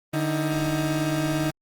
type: tone pair together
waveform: 30% pulse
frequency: 149.32 / 316.4 Hz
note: D3 / D#4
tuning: +29 / +29 cents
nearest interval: octave + minor second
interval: 1300 cents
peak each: -23 dBFS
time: 0.13-1.51 s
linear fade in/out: 10 ms
effects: Opus 24 kbps